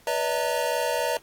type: tone cluster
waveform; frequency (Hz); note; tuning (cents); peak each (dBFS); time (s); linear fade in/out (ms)
square; 492.5 / 577 / 640 / 913; B4 / D5 / D#5 / A#5; -5 / -31 / +49 / -36; -30; 0.07-1.17; 2
effects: pink hiss -56 dBFS RMS until 1.22 s + AAC 64 kbps